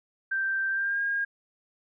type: tone with pitch glide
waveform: sine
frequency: 1568 to 1622.4 Hz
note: G6 to G#6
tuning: 0 to -41 cents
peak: -25 dBFS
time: 0.31-1.25 s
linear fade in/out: 10 ms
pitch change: +59 cents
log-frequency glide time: 0.7-1.01 s
effects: none